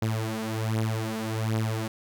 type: beating tone pair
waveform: sawtooth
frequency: 110 / 111.3 Hz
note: A2 / A2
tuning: 0 / +20 cents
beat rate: 1.3 Hz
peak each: -25 / -26 dBFS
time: 0.02-1.88 s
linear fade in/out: 5 ms
effects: none